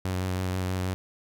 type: tone with vibrato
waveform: sawtooth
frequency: 92.5 Hz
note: F#2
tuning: in tune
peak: -23 dBFS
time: 0.05-0.94 s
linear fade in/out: 0 ms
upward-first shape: triangle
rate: 6.2 Hz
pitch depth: 25 cents each way
effects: none